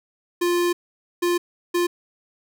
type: tone bursts at uneven times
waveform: square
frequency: 349.7 Hz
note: F4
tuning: 2 cents sharp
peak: -19 dBFS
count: 3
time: 0.41-0.73 / 1.22-1.38 / 1.74-1.87 s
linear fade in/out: 10 ms
effects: none